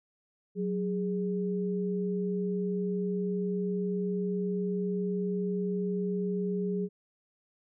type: tone pair together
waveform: sine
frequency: 184.9 / 412.7 Hz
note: F#3 / G#4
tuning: -1 / -11 cents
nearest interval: octave + major second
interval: 1390 cents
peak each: -30 / -32 dBFS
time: 0.55-6.89 s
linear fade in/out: 50 ms
effects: none